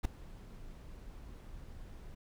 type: noise with ADSR envelope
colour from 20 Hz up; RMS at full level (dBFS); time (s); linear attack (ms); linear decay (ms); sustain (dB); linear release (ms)
brown; -26; 0.03-2.15; 20; 7; -23; 10
effects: none